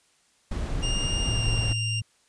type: noise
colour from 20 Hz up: brown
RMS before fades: -28 dBFS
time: 0.51-1.73 s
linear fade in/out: 5 ms
type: tone with pitch glide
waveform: sawtooth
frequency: 2815 to 2791 Hz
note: F7 to F7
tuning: +13 to -2 cents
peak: -25 dBFS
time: 0.82-2.01 s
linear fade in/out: 20 ms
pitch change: -15 cents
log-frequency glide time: 1.24-1.47 s
type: tone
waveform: sine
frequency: 110 Hz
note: A2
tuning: in tune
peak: -27 dBFS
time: 1.28-2.02 s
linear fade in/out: 5 ms
effects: white hiss -64 dBFS RMS until 2.28 s + resampled to 22050 Hz